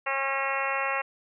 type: harmonic tone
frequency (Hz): 271.9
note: C#4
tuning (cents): -33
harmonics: 2 / 3 / 4 / 5 / 6 / 7 / 8 / 9 / 10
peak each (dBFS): -34 / -34 / -32 / -35 / -38 / -33 / -35 / -38 / -35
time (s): 0.06-1.02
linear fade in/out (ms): 10
effects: none